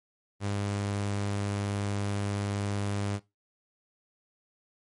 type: tone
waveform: sawtooth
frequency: 101.2 Hz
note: G#2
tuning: 44 cents flat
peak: -25 dBFS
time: 0.4-3.2 s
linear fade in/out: 50 ms
effects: noise-tail reverb RT60 0.2 s tail -17 dB re dry + MP3 48 kbps